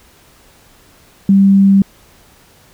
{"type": "tone", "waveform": "sine", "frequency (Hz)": 196, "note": "G3", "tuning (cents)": 0, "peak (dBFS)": -5, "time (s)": [1.29, 1.82], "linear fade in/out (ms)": 2, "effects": ["pink hiss -47 dBFS RMS until 2.73 s"]}